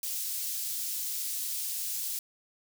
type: high-pass noise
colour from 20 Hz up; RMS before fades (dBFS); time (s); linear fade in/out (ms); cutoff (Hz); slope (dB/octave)
white; -34; 0.03-2.19; 2; 4700; 12
effects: none